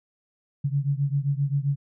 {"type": "beating tone pair", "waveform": "sine", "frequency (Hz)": [138.1, 145.7], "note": ["C#3", "D3"], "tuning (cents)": [-6, -13], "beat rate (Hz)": 7.6, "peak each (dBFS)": [-24, -26], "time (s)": [0.64, 1.76], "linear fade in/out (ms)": 10, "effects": []}